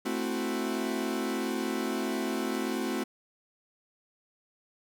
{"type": "chord", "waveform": "40% pulse", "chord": "F# half-diminished seventh", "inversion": "first", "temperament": "equal", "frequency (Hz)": [220, 261.6, 329.6, 370], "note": ["A3", "C4", "E4", "F#4"], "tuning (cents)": [0, 0, 0, 0], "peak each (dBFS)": [-34, -33, -36, -34], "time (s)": [0.05, 3.04], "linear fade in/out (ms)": 10, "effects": []}